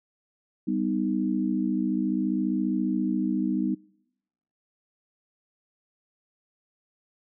sine chord, G augmented, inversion none, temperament equal with one note detuned, 196 / 250.5 / 311.1 Hz, G3 / B3 / D#4, 0 / +25 / 0 cents, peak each -28 dBFS, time 0.67-3.75 s, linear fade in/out 10 ms, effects noise-tail reverb RT60 0.9 s tail -26 dB re dry

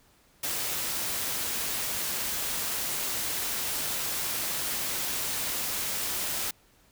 white noise, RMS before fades -31 dBFS, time 0.43-6.51 s, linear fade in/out 5 ms, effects pink hiss -62 dBFS RMS until 6.91 s

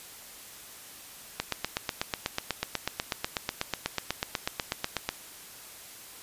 click train, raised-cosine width 0.2 ms, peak -10 dBFS, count 31, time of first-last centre 1.4-5.09 s, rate 8.13 Hz, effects white hiss -47 dBFS RMS until 6.22 s + resampled to 32000 Hz

